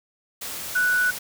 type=tone in noise; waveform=sine; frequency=1480 Hz; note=F#6; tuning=in tune; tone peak=-18 dBFS; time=0.75-1.11 s; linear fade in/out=10 ms; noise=white; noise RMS=-33 dBFS; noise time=0.41-1.19 s; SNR=+12 dB; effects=none